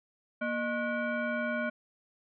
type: tone with frequency modulation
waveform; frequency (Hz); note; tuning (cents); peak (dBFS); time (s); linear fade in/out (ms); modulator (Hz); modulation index
sine; 612; D#5; -29; -29; 0.41-1.7; 10; 848; 1.4
effects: none